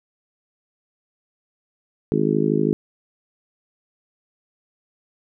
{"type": "harmonic tone", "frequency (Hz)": 52.6, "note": "G#1", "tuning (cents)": 23, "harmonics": [3, 4, 5, 6, 7, 8], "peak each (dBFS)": [-24, -24, -24, -24, -24, -24], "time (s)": [2.12, 2.73], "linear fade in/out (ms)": 0, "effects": []}